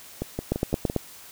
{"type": "two click trains", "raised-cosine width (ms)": 2, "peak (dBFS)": [-14, -9], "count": [5, 5], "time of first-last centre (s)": [[0.22, 0.899], [0.52, 0.963]], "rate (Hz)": [5.89, 9.03], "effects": ["white hiss -46 dBFS RMS until 1.31 s"]}